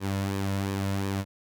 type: tone with flanger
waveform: sawtooth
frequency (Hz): 98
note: G2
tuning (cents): 0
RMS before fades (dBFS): -29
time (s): 0-1.25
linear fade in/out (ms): 50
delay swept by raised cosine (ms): 1.4 to 2.6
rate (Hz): 2.8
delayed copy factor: -0.5
effects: none